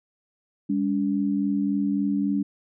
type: tone pair together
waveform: sine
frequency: 201.4 / 285 Hz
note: G3 / C#4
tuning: +47 / +48 cents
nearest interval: tritone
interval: 601 cents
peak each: -24 dBFS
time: 0.69-2.43 s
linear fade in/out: 10 ms
effects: none